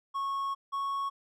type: tone pair in turn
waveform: triangle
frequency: 1100 / 1105.8 Hz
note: C#6 / C#6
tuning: -14 / -5 cents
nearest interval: unison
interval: 9 cents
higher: second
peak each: -28 dBFS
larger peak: neither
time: 0.14-0.55 / 0.72-1.1 s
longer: first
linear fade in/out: 20 ms
effects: none